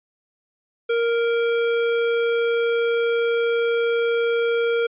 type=tone; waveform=square; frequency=466.2 Hz; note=A#4; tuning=in tune; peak=-19 dBFS; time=0.89-4.87 s; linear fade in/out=10 ms; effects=resampled to 8000 Hz